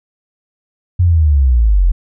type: linear sweep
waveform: sine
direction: down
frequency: 91.3 to 40.11 Hz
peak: -7 dBFS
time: 0.99-1.92 s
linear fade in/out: 10 ms
effects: none